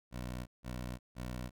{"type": "tone bursts", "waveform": "15% pulse", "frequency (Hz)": 61.74, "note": "B1", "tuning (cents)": 0, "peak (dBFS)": -33, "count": 3, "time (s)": [0.11, 1.51], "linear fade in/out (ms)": 50, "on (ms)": 360, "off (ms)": 160, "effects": []}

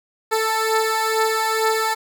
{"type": "beating tone pair", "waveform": "15% pulse", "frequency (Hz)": [440, 442.2], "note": ["A4", "A4"], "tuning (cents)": [0, 9], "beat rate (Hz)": 2.2, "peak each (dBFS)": [-17, -13], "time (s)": [0.31, 1.95], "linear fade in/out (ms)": 20, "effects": []}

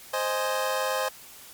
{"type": "chord", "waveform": "25% pulse", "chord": "Ab major", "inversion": "first", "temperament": "equal", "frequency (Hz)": [523.3, 622.3, 830.6], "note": ["C5", "Eb5", "Ab5"], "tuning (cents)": [0, 0, 0], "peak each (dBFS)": [-24, -27, -28], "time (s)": [0.13, 1.09], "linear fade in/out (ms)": 10, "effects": ["white hiss -47 dBFS RMS until 1.53 s", "MP3 96 kbps"]}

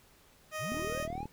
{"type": "tone", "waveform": "15% pulse", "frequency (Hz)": 622.3, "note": "D#5", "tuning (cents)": 0, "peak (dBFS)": -29, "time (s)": [0.51, 1.08], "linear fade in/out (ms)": 50}
{"type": "linear sweep", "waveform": "triangle", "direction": "up", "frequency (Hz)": [77.9, 876], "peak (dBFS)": -36, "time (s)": [0.58, 1.27], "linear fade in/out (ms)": 50}
{"type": "click train", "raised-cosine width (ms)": 3, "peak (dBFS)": -28, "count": 22, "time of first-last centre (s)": [0.72, 1.256], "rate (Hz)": 39.2}
{"effects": ["pink hiss -62 dBFS RMS until 1.32 s"]}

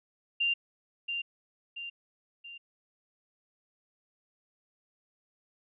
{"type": "tone with echo", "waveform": "sine", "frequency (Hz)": 2785, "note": "F7", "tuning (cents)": -5, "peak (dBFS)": -25, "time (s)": [0.4, 0.54], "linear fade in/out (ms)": 10, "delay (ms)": 680, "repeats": 3, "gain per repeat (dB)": -6, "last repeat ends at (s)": 2.58, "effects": []}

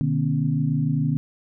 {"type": "tone cluster", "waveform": "sine", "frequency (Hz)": [124.9, 151.7, 237.4, 268.7], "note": ["B2", "D#3", "A#3", "C4"], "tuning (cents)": [20, -44, 32, 46], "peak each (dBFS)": [-28, -21, -28, -28], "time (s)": [0.01, 1.17], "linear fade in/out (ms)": 0, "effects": []}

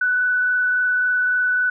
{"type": "tone with frequency modulation", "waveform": "sine", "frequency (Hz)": 1489, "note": "F#6", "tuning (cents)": 11, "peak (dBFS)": -16, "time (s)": [0.01, 1.7], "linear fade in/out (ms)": 5, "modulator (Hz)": 23.6, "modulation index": 0.57, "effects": []}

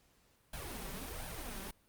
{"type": "noise with flanger", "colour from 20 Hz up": "pink", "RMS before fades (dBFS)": -43, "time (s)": [0.53, 1.71], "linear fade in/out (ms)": 5, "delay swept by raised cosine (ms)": [1.2, 5.2], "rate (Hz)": 1.4, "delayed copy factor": 0.7, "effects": ["pink hiss -70 dBFS RMS until 1.88 s", "Opus 48 kbps"]}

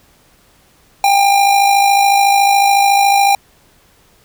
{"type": "tone with amplitude modulation", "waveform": "square", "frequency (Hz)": 799, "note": "G5", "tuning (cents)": 33, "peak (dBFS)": -7, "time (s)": [1.04, 3.35], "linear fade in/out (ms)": 2, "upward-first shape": "sine", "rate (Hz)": 53.9, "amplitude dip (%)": 45, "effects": ["pink hiss -51 dBFS RMS until 4.24 s"]}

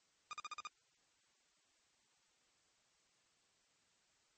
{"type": "tone bursts", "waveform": "sawtooth", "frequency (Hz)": 1219, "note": "D#6", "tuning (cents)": -36, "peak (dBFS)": -39, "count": 6, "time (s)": [0.31, 0.671], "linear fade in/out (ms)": 0, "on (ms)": 21, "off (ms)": 47, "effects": ["white hiss -75 dBFS RMS until 4.37 s", "MP3 32 kbps"]}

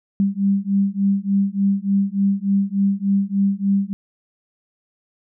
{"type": "beating tone pair", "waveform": "sine", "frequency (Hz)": [196, 199.4], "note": ["G3", "G3"], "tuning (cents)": [0, 30], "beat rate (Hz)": 3.4, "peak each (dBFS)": -19, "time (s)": [0.2, 3.93], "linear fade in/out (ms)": 0, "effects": []}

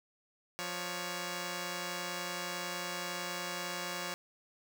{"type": "tone pair together", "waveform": "5% pulse", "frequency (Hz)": [176.39, 560], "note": ["F3", "C#5"], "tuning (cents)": [18, 18], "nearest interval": "octave + minor sixth", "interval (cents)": 2000, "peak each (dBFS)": -28, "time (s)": [0.59, 4.14], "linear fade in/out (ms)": 0, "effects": []}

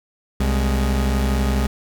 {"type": "tone pair together", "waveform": "40% pulse", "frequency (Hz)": [65.41, 208.2], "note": ["C2", "G#3"], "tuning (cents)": [0, 5], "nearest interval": "octave + minor sixth", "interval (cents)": 2005, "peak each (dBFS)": [-17, -23], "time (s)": [0.4, 1.67], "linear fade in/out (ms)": 5, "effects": []}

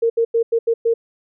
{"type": "tone bursts at uneven times", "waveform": "sine", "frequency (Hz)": 460.4, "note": "A#4", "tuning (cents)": -22, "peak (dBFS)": -13, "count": 6, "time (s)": [[0.02, 0.1], [0.17, 0.25], [0.34, 0.43], [0.52, 0.59], [0.67, 0.74], [0.85, 0.94]], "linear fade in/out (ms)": 10, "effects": []}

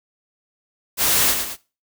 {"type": "noise with echo", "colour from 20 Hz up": "white", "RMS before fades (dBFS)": -18, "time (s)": [0.97, 1.35], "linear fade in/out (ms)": 50, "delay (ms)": 110, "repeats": 2, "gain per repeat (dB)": -6, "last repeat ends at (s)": 1.57, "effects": ["noise-tail reverb RT60 0.3 s tail -19 dB re dry"]}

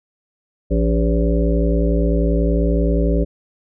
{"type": "harmonic tone with a mistuned harmonic", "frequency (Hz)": 57, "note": "A#1", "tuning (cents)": -38, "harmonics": [1, 3, 5, 7, 9, 10], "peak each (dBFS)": [-16, -21, -23, -24, -26, -26], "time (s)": [0.7, 3.25], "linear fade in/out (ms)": 20, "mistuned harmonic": 9, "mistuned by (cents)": -46, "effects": []}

